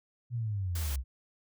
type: linear sweep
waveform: sine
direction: down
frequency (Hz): 123.47 to 61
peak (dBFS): -30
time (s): 0.3-1.04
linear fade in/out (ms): 50
type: noise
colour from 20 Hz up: white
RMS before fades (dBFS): -41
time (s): 0.75-0.96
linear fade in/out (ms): 5
effects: none